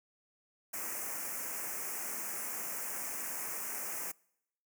white band-stop noise, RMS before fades -39 dBFS, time 0.73-4.12 s, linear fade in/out 10 ms, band 2500 to 5700 Hz, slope 48 dB/octave, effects noise-tail reverb RT60 0.8 s tail -26 dB re dry + high-pass 200 Hz 12 dB/octave

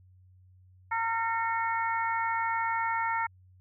harmonic tone with a mistuned harmonic, 456.7 Hz, A#4, 36 cents flat, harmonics 2 / 3 / 4 / 5, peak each -29 / -33 / -35 / -37 dBFS, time 0.91-3.27 s, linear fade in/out 10 ms, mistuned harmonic 5, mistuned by -70 cents, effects added 92 Hz sine -55 dBFS peak until 3.6 s

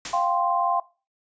white noise with exponential decay, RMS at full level -28 dBFS, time 0.05-0.41 s, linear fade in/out 2 ms, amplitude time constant 77 ms
sine chord, F suspended second, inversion none, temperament equal, 698.5 / 784 / 1046.5 Hz, F5 / G5 / C6, 0 / 0 / 0 cents, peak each -24 / -26 / -24 dBFS, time 0.13-0.8 s, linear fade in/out 5 ms
effects noise-tail reverb RT60 0.3 s tail -18 dB re dry + resampled to 16000 Hz

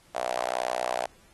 sawtooth tone with high-pass filter, 61.74 Hz, B1, in tune, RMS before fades -30 dBFS, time 0.14-1.07 s, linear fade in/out 20 ms, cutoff 670 Hz, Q 5.1, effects pink hiss -59 dBFS RMS until 1.33 s + AAC 32 kbps

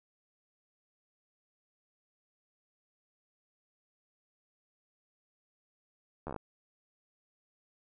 slowing click train, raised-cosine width 1 ms, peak -25 dBFS, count 7, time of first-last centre 6.27-6.363 s, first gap 12 ms, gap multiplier 1.1, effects none

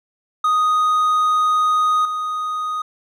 triangle tone with level steps, 1244.5 Hz, D#6, in tune, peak -12 / -19 dBFS, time 0.44-2.82 s, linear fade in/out 5 ms, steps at 2.05 s, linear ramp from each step 2 ms, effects none

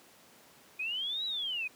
sine linear two-way sweep, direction up then down, 2439 to 3951 to 2439 Hz, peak -32 dBFS, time 0.79-1.68 s, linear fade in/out 10 ms, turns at 1.25 s, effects pink hiss -58 dBFS RMS until 1.75 s + high-pass 200 Hz 12 dB/octave

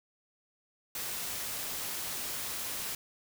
white noise, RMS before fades -37 dBFS, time 0.95-2.95 s, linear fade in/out 2 ms, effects none

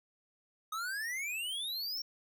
square exponential sweep, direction up, 1244.5 to 5580 Hz, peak -36 dBFS, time 0.72-2.02 s, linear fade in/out 5 ms, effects none

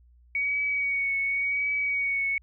sine tone with vibrato, 2246 Hz, C#7, 22 cents sharp, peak -24 dBFS, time 0.35-2.38 s, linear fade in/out 2 ms, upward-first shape triangle, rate 0.91 Hz, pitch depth 31 cents each way, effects added 60 Hz sine -54 dBFS peak until 2.42 s

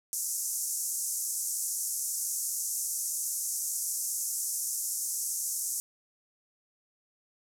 pink band-pass noise, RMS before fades -33 dBFS, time 0.13-5.8 s, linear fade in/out 0 ms, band 6000 to 13000 Hz, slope 48 dB/octave, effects none

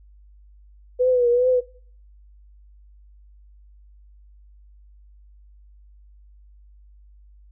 sine tone with vibrato, 493.3 Hz, B4, 2 cents flat, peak -15 dBFS, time 0.99-1.61 s, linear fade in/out 20 ms, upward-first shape triangle, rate 2.5 Hz, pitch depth 71 cents each way, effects noise-tail reverb RT60 0.5 s tail -21 dB re dry + added 50 Hz sine -47 dBFS peak until 7.51 s

